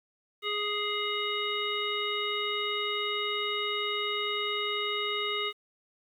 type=harmonic tone with a mistuned harmonic; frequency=415.3 Hz; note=G#4; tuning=in tune; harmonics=1 / 3 / 5 / 7 / 9; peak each=-35 / -35 / -35 / -35 / -35 dBFS; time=0.42-5.53 s; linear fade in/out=50 ms; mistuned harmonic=5; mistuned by=+16 cents; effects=10-bit